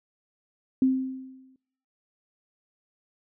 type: tone with exponential decay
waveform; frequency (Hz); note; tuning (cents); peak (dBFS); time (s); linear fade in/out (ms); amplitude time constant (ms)
sine; 261.6; C4; 0; -16; 0.82-1.56; 2; 160
effects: noise-tail reverb RT60 0.7 s tail -24 dB re dry